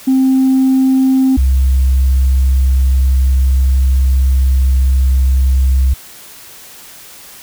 sine tone pair in turn, 263.1 / 65.78 Hz, C4 / C2, +10 / +10 cents, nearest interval 2 octaves, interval 2400 cents, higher first, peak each -6 dBFS, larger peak neither, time 0.07-1.37 / 1.37-5.94 s, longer second, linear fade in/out 10 ms, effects tanh soft clip ceiling -5 dBFS + white hiss -36 dBFS RMS until 7.42 s

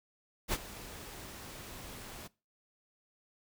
pink noise with ADSR envelope, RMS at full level -31 dBFS, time 0.48-2.28 s, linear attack 49 ms, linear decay 42 ms, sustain -16 dB, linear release 16 ms, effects noise-tail reverb RT60 0.3 s tail -22 dB re dry

